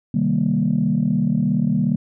sine chord, C minor seventh, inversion none, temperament equal, 130.81 / 155.56 / 196 / 233.1 Hz, C3 / Eb3 / G3 / Bb3, 0 / 0 / 0 / 0 cents, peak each -26 / -21 / -20 / -20 dBFS, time 0.14-1.96 s, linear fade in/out 5 ms, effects tanh soft clip ceiling -8 dBFS

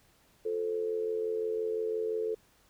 sine tone with amplitude modulation, 439.8 Hz, A4, 1 cent flat, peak -26 dBFS, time 0.45-2.35 s, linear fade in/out 10 ms, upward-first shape sine, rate 85.8 Hz, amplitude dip 70%, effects pink hiss -65 dBFS RMS until 2.69 s

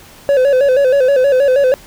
triangle tone with vibrato, 536 Hz, C5, 42 cents sharp, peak -6 dBFS, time 0.29-1.74 s, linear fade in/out 0 ms, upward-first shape square, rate 6.3 Hz, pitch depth 84 cents each way, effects pink hiss -40 dBFS RMS until 1.86 s

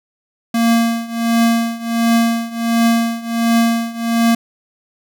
square tone with tremolo, 231.1 Hz, A#3, 15 cents flat, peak -10 dBFS, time 0.54-4.35 s, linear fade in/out 5 ms, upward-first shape triangle, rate 1.4 Hz, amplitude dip 90%, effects none

